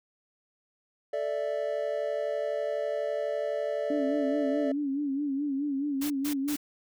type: chord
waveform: triangle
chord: A suspended fourth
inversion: none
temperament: equal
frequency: 440 / 587.3 / 659.3 Hz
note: A4 / D5 / E5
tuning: 0 / 0 / 0 cents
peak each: -33 / -28 / -33 dBFS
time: 1.13-4.72 s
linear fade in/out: 5 ms
type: tone with vibrato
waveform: sine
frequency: 281.8 Hz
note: C#4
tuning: 29 cents sharp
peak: -27 dBFS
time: 3.9-6.56 s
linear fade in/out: 5 ms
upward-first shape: sine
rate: 4.7 Hz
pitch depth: 84 cents each way
type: noise bursts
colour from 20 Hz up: white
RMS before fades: -37 dBFS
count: 3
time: 6.01-6.569 s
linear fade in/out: 10 ms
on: 93 ms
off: 140 ms
effects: none